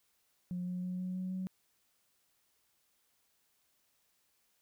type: tone with pitch steps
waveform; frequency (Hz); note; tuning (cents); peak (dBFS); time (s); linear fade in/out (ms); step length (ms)
sine; 178.7 / 180.26 / 181.82 / 183.41 / 185 / 186.61; F3 / F#3 / F#3 / F#3 / F#3 / F#3; +40 / -45 / -30 / -15 / 0 / +15; -34; 0.51-1.47; 0; 160
effects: tanh soft clip ceiling -31 dBFS + white hiss -75 dBFS RMS until 4.61 s